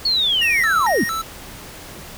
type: linear sweep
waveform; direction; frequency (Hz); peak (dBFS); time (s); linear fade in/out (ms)
sine; down; 4435 to 164; -15; 0.05-1.04; 5
type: tone with vibrato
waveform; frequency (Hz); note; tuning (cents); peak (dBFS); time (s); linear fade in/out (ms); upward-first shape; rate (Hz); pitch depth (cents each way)
square; 1568; G6; 0; -22; 0.41-1.22; 10; square; 2.2; 300
effects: pink hiss -37 dBFS RMS until 2.17 s